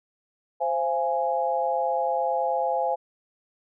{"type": "chord", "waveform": "sine", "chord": "F minor", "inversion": "second", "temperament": "equal with one note detuned", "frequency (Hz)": [523.3, 681.7, 830.6], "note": ["C5", "F5", "Ab5"], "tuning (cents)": [0, -42, 0], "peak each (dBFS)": [-27, -27, -26], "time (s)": [0.6, 2.96], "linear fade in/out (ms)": 20, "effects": []}